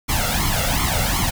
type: noise with flanger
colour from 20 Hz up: pink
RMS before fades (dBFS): -20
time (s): 0.08-1.31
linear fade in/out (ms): 20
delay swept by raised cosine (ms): 0.93 to 1.48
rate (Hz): 2.7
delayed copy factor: +0.85
effects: none